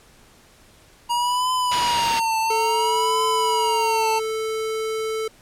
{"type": "tone with vibrato", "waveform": "square", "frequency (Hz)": 949, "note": "A#5", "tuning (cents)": 31, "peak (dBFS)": -20, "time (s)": [1.09, 4.2], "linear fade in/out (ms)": 20, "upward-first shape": "triangle", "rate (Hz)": 0.58, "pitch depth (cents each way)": 120}
{"type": "low-pass noise", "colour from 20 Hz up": "white", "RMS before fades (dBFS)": -28, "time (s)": [1.71, 2.2], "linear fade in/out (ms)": 10, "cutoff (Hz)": 5100, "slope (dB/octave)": 24}
{"type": "tone", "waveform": "square", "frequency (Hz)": 440, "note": "A4", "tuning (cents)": 0, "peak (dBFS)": -24, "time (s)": [2.5, 5.28], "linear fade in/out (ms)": 5}
{"effects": ["pink hiss -52 dBFS RMS until 5.41 s", "low-pass 12000 Hz 12 dB/octave"]}